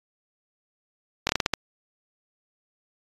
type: slowing click train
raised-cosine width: 0.2 ms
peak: -4 dBFS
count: 7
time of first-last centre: 1.27-1.537 s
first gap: 22 ms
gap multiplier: 1.28
effects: AAC 32 kbps